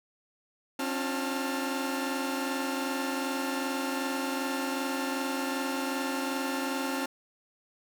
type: tone cluster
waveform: sawtooth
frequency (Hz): 268.6 / 291.2 / 354 / 884 / 1391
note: C4 / D4 / F4 / A5 / F6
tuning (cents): +46 / -15 / +23 / +8 / -7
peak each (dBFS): -28 / -36 / -35 / -34 / -35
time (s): 0.79-7.06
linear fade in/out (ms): 5
effects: none